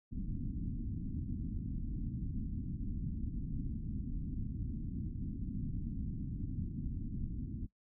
pink low-pass noise, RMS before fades -39 dBFS, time 0.11-7.67 s, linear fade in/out 20 ms, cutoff 280 Hz, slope 48 dB/octave, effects noise-tail reverb RT60 0.1 s tail -20 dB re dry

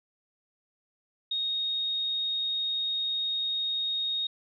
sine tone, 3729 Hz, A#7, in tune, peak -27 dBFS, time 1.31-4.27 s, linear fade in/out 5 ms, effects none

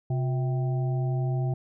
harmonic tone with a mistuned harmonic, 130.4 Hz, C3, 5 cents flat, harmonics 1 / 3 / 5 / 6, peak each -24 / -37 / -40 / -41 dBFS, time 0.1-1.54 s, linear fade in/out 5 ms, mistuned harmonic 3, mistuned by -140 cents, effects none

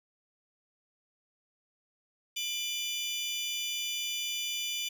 30% pulse tone cluster, 2392 / 2980 / 3516 Hz, D7 / F#7 / A7, +31 / +12 / -2 cents, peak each -36 / -33 / -34 dBFS, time 2.36-4.89 s, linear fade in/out 10 ms, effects none

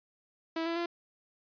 sawtooth tone with pitch steps, 326.9 / 334.7 / 342.8 Hz, E4 / E4 / F4, -14 / +26 / -32 cents, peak -27 dBFS, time 0.56-0.86 s, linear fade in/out 5 ms, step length 100 ms, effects resampled to 11025 Hz

